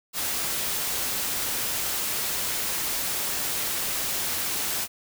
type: noise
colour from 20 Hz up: white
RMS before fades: -28 dBFS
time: 0.13-4.88 s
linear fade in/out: 50 ms
effects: none